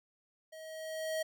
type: tone with level ramp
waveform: square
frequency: 635 Hz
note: D#5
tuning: 35 cents sharp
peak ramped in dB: -48 to -32 dBFS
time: 0.52-1.23 s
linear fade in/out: 10 ms
effects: none